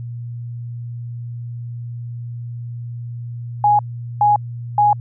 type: tone bursts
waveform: sine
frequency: 830.6 Hz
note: G#5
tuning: in tune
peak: -10 dBFS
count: 3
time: 3.64-4.93 s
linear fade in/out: 2 ms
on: 150 ms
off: 420 ms
effects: added 119 Hz sine -26 dBFS peak until 5 s